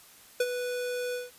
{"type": "tone with ADSR envelope", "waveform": "square", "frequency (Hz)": 493.4, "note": "B4", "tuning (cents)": -2, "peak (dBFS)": -22, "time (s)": [0.4, 1.31], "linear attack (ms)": 5, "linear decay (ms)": 44, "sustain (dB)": -9, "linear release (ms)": 170, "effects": ["white hiss -54 dBFS RMS until 1.38 s", "resampled to 32000 Hz"]}